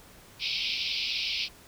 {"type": "band-pass noise", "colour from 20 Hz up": "pink", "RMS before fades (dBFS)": -31, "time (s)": [0.39, 1.49], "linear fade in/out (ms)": 50, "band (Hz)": [2300, 5300], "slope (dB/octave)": 96, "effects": ["pink hiss -53 dBFS RMS until 1.67 s"]}